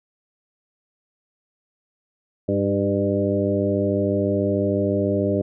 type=harmonic tone with a mistuned harmonic; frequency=100 Hz; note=G2; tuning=35 cents sharp; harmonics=1 / 2 / 3 / 4 / 5 / 6; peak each=-26 / -25 / -25 / -25 / -27 / -25 dBFS; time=2.48-5.42 s; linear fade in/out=10 ms; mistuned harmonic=4; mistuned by=-27 cents; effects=none